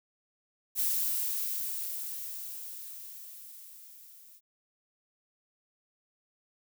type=noise with level ramp; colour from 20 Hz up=violet; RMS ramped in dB=-28 to -55 dBFS; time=0.75-4.41 s; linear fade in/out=50 ms; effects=none